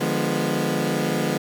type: chord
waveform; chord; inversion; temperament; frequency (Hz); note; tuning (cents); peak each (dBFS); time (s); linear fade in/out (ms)
20% pulse; D diminished seventh; none; equal with one note detuned; 149.74 / 174.61 / 207.7 / 246.9; D3 / F3 / Ab3 / Cb4; +34 / 0 / 0 / 0; -22; 0-1.38; 10
effects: none